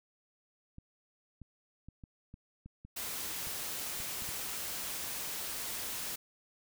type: clicks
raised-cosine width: 5 ms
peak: -36 dBFS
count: 11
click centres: 0.784 / 1.417 / 1.886 / 2.038 / 2.341 / 2.66 / 2.85 / 3.471 / 4.002 / 4.222 / 4.29 s
type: noise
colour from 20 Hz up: white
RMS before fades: -39 dBFS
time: 2.96-6.16 s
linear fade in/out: 10 ms
effects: none